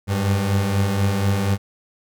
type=beating tone pair; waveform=30% pulse; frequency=95.6 / 99.7 Hz; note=G2 / G2; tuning=-43 / +30 cents; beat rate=4.1 Hz; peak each=-22 / -16 dBFS; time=0.07-1.58 s; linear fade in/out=50 ms; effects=none